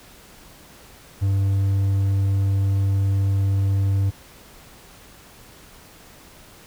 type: tone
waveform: triangle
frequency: 98 Hz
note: G2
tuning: in tune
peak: -15 dBFS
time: 1.21-4.11 s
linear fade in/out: 20 ms
effects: pink hiss -47 dBFS RMS until 6.66 s